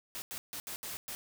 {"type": "noise bursts at uneven times", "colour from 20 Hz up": "white", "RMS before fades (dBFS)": -41, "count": 6, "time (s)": [[0.15, 0.22], [0.31, 0.38], [0.53, 0.6], [0.67, 0.76], [0.83, 0.97], [1.08, 1.15]], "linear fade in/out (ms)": 0, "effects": []}